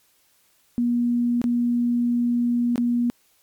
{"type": "tone with dropouts", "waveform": "sine", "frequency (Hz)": 240, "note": "B3", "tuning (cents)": -49, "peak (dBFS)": -18, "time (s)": [0.78, 3.1], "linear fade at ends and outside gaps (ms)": 0, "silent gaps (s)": [[1.416, 1.441], [2.758, 2.779]], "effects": ["white hiss -62 dBFS RMS until 3.42 s", "MP3 96 kbps"]}